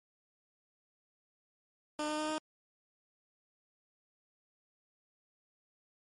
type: tone with pitch steps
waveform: 15% pulse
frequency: 301.5 / 304.3 / 307.1 / 310 Hz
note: D4 / D#4 / D#4 / D#4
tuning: +46 / -38 / -23 / -6 cents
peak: -27 dBFS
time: 1.99-2.382 s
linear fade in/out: 2 ms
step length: 98 ms
effects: MP3 48 kbps